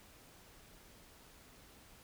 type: silence
effects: pink hiss -60 dBFS RMS until 2.03 s